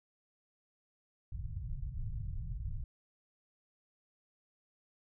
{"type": "low-pass noise", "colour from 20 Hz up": "pink", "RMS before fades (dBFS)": -39, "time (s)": [1.32, 2.84], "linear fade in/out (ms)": 5, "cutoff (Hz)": 140, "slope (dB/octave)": 48, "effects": []}